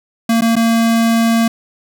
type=tone with dropouts; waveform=square; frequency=228.7 Hz; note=A#3; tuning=33 cents flat; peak=-11 dBFS; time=0.29-1.48 s; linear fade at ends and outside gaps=5 ms; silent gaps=0.41-0.419 / 0.556-0.564 s; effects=none